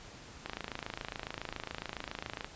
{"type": "click train", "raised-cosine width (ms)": 0.3, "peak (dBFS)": -21, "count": 55, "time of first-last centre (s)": [0.46, 2.445], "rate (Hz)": 27.2, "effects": ["pink hiss -51 dBFS RMS until 2.55 s", "resampled to 16000 Hz"]}